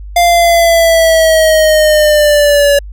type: linear sweep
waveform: square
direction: down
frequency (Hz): 698.5 to 567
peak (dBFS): -6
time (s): 0.16-2.79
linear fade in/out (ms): 5
effects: added 50 Hz sine -24 dBFS peak until 2.92 s